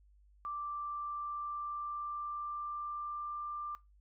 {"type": "tone with pitch glide", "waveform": "sine", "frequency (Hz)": [1174.7, 1187], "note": ["D6", "D6"], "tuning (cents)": [0, 18], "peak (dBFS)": -37, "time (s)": [0.45, 3.75], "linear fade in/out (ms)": 0, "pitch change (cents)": 18, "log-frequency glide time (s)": [0.69, 3.42], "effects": ["noise-tail reverb RT60 0.2 s tail -19 dB re dry", "added 50 Hz sine -61 dBFS peak until 4 s"]}